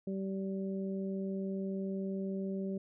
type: harmonic tone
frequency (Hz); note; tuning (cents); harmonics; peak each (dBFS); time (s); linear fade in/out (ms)
193.1; G3; -26; 1 / 2 / 3; -35 / -40 / -46; 0.07-2.78; 5
effects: none